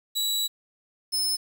sawtooth tone pair in turn, 3913 / 5223 Hz, B7 / E8, -17 / -17 cents, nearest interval perfect fourth, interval 500 cents, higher second, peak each -21 dBFS, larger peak neither, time 0.15-0.48 / 1.12-1.37 s, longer first, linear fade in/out 20 ms, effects 9-bit

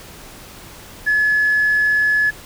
sine tone, 1708 Hz, G#6, 48 cents sharp, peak -12 dBFS, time 1.06-2.31 s, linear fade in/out 20 ms, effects tanh soft clip ceiling -9 dBFS + pink hiss -39 dBFS RMS until 2.45 s

